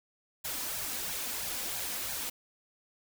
white noise with flanger, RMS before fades -36 dBFS, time 0.44-2.3 s, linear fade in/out 10 ms, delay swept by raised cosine 1.2 to 4.1 ms, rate 3 Hz, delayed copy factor +0.6, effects none

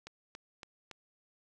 click train, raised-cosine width 0.2 ms, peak -28 dBFS, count 4, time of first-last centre 0.07-0.913 s, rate 3.56 Hz, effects none

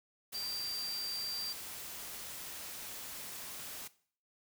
sine tone in noise, 4711 Hz, D8, 5 cents sharp, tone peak -37 dBFS, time 0.34-1.53 s, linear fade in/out 10 ms, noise white, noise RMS -45 dBFS, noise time 0.32-3.88 s, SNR +5 dB, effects noise-tail reverb RT60 0.5 s tail -18 dB re dry

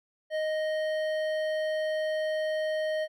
sine tone with hard clipping, 622.3 Hz, D#5, in tune, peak -29 dBFS, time 0.3-3.08 s, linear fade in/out 50 ms, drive 11 dB, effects none

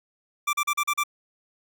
25% pulse tone bursts, 1174.7 Hz, D6, in tune, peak -18 dBFS, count 6, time 0.47-1.037 s, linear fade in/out 10 ms, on 62 ms, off 39 ms, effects none

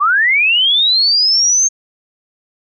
sine linear sweep, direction up, 1108.7 to 6440 Hz, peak -9 dBFS, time 0-1.69 s, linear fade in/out 20 ms, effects none

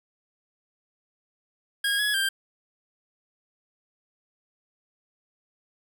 25% pulse tone with pitch steps, 1635 / 1682 / 1582 Hz, G#6 / G#6 / G6, -28 / +22 / +15 cents, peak -19 dBFS, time 1.84-2.29 s, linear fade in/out 5 ms, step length 150 ms, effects none

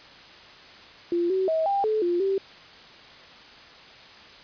sine tone with pitch steps, 345.1 / 378.5 / 641 / 796 / 432.7 / 349.3 / 388.9 Hz, F4 / F#4 / E5 / G5 / A4 / F4 / G4, -21 / +39 / -49 / +26 / -29 / 0 / -14 cents, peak -21 dBFS, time 1.12-2.38 s, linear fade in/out 2 ms, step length 180 ms, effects white hiss -47 dBFS RMS until 4.43 s + resampled to 11025 Hz

